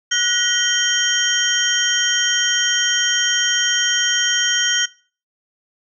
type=tone cluster; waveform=sine; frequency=1471 / 1901 / 3133 / 5660 / 6500 Hz; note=F#6 / A#6 / G7 / F8 / G#8; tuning=-11 / +33 / -2 / +22 / -38 cents; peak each=-22 / -24 / -19 / -23 / -23 dBFS; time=0.11-4.86 s; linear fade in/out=10 ms; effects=noise-tail reverb RT60 0.4 s tail -21 dB re dry